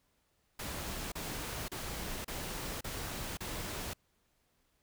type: noise bursts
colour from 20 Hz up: pink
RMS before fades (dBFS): -40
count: 6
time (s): 0.59-3.935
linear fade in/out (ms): 5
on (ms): 530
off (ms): 33
effects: pink hiss -75 dBFS RMS until 4.82 s